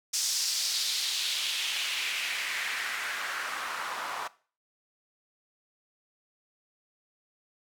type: noise with band-pass filter sweep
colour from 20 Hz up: white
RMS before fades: -32 dBFS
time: 0.13-4.28 s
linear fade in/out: 10 ms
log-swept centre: 5900 to 990 Hz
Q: 2.1
effects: noise-tail reverb RT60 0.4 s tail -19 dB re dry